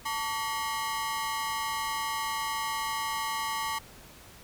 sawtooth ring-modulated tone, 1015 Hz, B5, 47 cents sharp, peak -23 dBFS, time 0.05-3.79 s, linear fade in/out 10 ms, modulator 124 Hz, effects pink hiss -51 dBFS RMS until 4.43 s

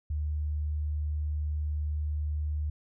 sine tone, 75.2 Hz, D2, 42 cents sharp, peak -28 dBFS, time 0.1-2.7 s, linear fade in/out 5 ms, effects none

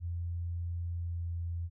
sine tone with pitch glide, 85.9 to 85.16 Hz, F2 to F2, -28 to -43 cents, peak -33 dBFS, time 0-1.7 s, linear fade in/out 50 ms, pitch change -15 cents, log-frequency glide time 0.93-1.3 s, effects none

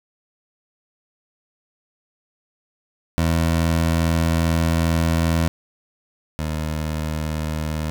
20% pulse tone pair in turn, 82.41 / 77.78 Hz, E2 / D#2, 0 / 0 cents, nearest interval minor second, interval 100 cents, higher first, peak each -12 / -18 dBFS, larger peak first, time 3.18-5.48 / 6.39-7.9 s, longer first, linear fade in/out 0 ms, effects none

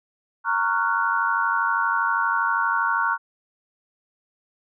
sine chord, Gb major seventh, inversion first, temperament just, 925 / 1110 / 1387.5 / 1480 Hz, Bb5 / Db6 / F6 / Gb6, -14 / +2 / -12 / 0 cents, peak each -25 dBFS, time 0.44-3.18 s, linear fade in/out 50 ms, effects none

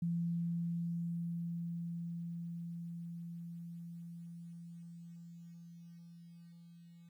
sine tone with level ramp, 170 Hz, F3, 46 cents flat, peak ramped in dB -32 to -55 dBFS, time 0.02-7.09 s, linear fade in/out 5 ms, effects 12-bit

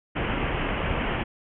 pink low-pass noise, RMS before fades -27 dBFS, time 0.15-1.24 s, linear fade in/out 20 ms, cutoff 3100 Hz, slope 96 dB/octave, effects none

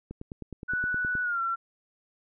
click train, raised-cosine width 3 ms, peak -25 dBFS, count 11, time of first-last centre 0.11-1.153 s, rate 9.59 Hz
sine tone with pitch glide, 1480 to 1357.2 Hz, F#6 to F6, 0 to -50 cents, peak -26 dBFS, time 0.68-1.56 s, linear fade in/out 20 ms, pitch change -150 cents, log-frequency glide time 1.23-1.4 s
effects none

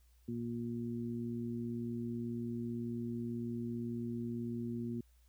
harmonic tone, 118.1 Hz, A#2, 23 cents sharp, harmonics 1 / 2 / 3, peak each -43 / -38 / -45 dBFS, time 0.28-5.01 s, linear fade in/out 5 ms, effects added 60 Hz sine -63 dBFS peak until 5.28 s + white hiss -75 dBFS RMS until 5.28 s

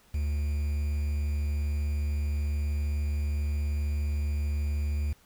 triangle tone with quantisation, 73.42 Hz, D2, in tune, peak -24 dBFS, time 0.14-5.13 s, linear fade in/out 5 ms, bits 8, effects pink hiss -61 dBFS RMS until 5.25 s

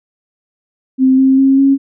sine tone with pitch steps, 261.6 / 265.6 / 269.6 / 273.7 Hz, C4 / C4 / C#4 / C#4, 0 / +26 / -48 / -22 cents, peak -6 dBFS, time 0.98-1.78 s, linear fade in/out 50 ms, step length 200 ms, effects none

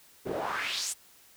pink noise with band-pass filter sweep, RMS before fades -33 dBFS, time 0.25-0.94 s, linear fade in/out 20 ms, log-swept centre 320 to 9200 Hz, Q 2.9, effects white hiss -58 dBFS RMS until 1.36 s

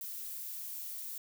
violet noise, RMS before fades -42 dBFS, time 0.01-1.18 s, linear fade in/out 2 ms, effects none

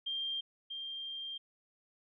sine tone pair in turn, 3186 / 3186 Hz, G7 / G7, +27 / +27 cents, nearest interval unison, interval 0 cents, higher neither, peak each -34 / -39 dBFS, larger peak first, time 0.06-0.41 / 0.7-1.38 s, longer second, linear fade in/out 10 ms, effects none

